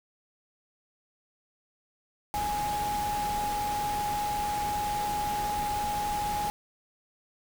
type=tone in noise; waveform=sine; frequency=830.6 Hz; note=G#5; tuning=in tune; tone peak=-28 dBFS; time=2.34-6.5 s; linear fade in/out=0 ms; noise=pink; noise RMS=-37 dBFS; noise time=2.34-6.5 s; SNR=+6 dB; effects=none